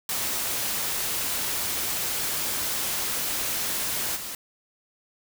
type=noise with level steps; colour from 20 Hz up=white; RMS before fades=-28 / -35 dBFS; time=0.09-4.35 s; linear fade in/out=2 ms; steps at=4.15 s; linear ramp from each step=20 ms; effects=none